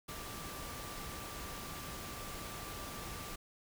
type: tone in noise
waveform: sine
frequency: 1174.7 Hz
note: D6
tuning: in tune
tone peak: -51 dBFS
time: 0.08-3.36 s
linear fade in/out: 10 ms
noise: pink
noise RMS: -45 dBFS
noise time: 0.08-3.36 s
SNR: -9 dB
effects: none